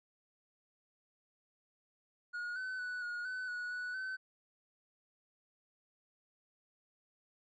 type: tone with pitch steps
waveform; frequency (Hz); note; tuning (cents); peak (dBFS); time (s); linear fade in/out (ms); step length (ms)
triangle; 1443 / 1516 / 1482 / 1442 / 1508 / 1464 / 1477 / 1526; F#6 / F#6 / F#6 / F#6 / F#6 / F#6 / F#6 / G6; -44 / +42 / +2 / -45 / +32 / -19 / -3 / -47; -36; 2.33-4.17; 20; 230
effects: resampled to 16000 Hz